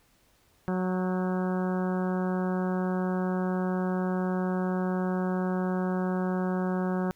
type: harmonic tone with a mistuned harmonic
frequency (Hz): 184.3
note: F#3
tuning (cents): -7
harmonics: 1 / 2 / 3 / 4 / 5 / 6 / 7 / 8 / 9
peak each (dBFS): -27 / -33 / -37 / -39 / -41 / -43 / -44 / -45 / -46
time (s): 0.68-7.11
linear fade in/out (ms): 0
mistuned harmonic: 9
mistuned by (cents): -47
effects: pink hiss -65 dBFS RMS until 7.15 s